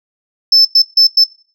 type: tone bursts at uneven times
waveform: sine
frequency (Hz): 5274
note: E8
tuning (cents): 0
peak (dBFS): -3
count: 4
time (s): 0.52-0.65 / 0.75-0.82 / 0.97-1.07 / 1.17-1.24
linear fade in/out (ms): 5
effects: noise-tail reverb RT60 0.4 s tail -20 dB re dry + tanh soft clip ceiling -2 dBFS